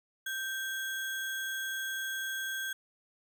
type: tone with sample-and-hold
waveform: sine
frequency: 1568 Hz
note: G6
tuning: in tune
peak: -33 dBFS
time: 0.26-2.73 s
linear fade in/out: 5 ms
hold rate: 4900 Hz
effects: none